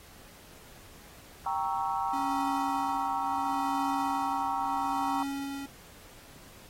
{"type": "chord", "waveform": "sine", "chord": "G diminished seventh", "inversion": "none", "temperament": "equal", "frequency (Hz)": [784, 932.3, 1108.7, 1318.5], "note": ["G5", "Bb5", "Db6", "Fb6"], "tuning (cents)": [0, 0, 0, 0], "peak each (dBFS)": [-32, -32, -35, -38], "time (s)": [1.46, 5.23], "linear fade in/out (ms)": 2}
{"type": "tone with tremolo", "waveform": "square", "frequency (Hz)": 277.2, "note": "C#4", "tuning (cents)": 0, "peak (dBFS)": -32, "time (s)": [2.13, 5.66], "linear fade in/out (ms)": 5, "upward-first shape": "triangle", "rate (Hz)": 0.72, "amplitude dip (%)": 80}
{"effects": ["pink hiss -53 dBFS RMS until 6.69 s", "AAC 48 kbps"]}